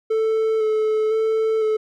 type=tone with vibrato; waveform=triangle; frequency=437.6 Hz; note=A4; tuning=9 cents flat; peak=-15 dBFS; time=0.1-1.77 s; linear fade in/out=10 ms; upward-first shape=square; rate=0.99 Hz; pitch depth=16 cents each way; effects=none